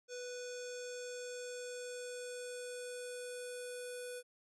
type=tone with low-pass filter sweep; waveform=square; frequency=493.9 Hz; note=B4; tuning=in tune; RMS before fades=-45 dBFS; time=0.08-4.23 s; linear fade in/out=50 ms; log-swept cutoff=6600 to 10000 Hz; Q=4.1; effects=none